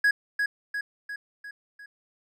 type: tone with echo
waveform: triangle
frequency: 1664 Hz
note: G#6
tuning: 3 cents sharp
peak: -16 dBFS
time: 0.04-0.11 s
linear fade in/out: 5 ms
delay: 350 ms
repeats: 5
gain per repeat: -5 dB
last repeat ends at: 1.86 s
effects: none